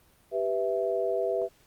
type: chord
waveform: sine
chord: E minor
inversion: first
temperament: equal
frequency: 392 / 493.9 / 659.3 Hz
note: G4 / B4 / E5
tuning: 0 / 0 / 0 cents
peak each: -30 / -30 / -29 dBFS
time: 0.31-1.49 s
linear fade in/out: 50 ms
effects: pink hiss -62 dBFS RMS until 1.66 s + Opus 32 kbps